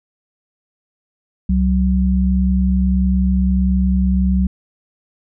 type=tone pair together; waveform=sine; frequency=66.3 / 187.88 Hz; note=C2 / F#3; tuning=+23 / +27 cents; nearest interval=octave + tritone; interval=1804 cents; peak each=-15 dBFS; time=1.49-4.47 s; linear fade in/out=5 ms; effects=none